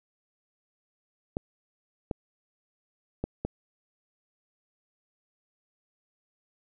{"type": "clicks", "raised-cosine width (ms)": 2, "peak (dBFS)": -16, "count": 4, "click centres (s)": [1.369, 2.112, 3.24, 3.45], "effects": []}